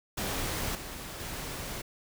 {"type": "noise with level steps", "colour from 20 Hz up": "pink", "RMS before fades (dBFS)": [-33, -41, -38], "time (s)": [0.17, 1.82], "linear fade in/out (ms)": 10, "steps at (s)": [0.75, 1.2], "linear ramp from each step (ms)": 2, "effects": []}